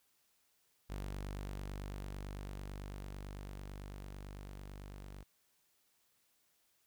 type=tone with level ramp; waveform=sawtooth; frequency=49 Hz; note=G1; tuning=in tune; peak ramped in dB=-36 to -44 dBFS; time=0.89-5.24 s; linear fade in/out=20 ms; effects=white hiss -75 dBFS RMS until 6.86 s